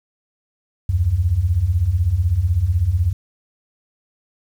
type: beating tone pair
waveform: sine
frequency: 75.7 / 91.7 Hz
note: D#2 / F#2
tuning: -47 / -15 cents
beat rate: 16 Hz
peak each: -20 / -16 dBFS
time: 0.89-3.13 s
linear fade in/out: 5 ms
effects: 8-bit